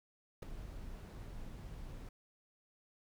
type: noise with ADSR envelope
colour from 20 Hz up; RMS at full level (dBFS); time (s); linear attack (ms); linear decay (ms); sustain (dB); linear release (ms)
brown; -35; 0.42-2.09; 9; 6; -12; 3
effects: none